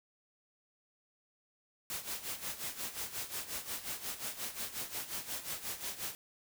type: noise with tremolo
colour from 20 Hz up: white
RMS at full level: -38 dBFS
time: 1.9-6.15 s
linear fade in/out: 0 ms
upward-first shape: sine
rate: 5.6 Hz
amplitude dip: 75%
effects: none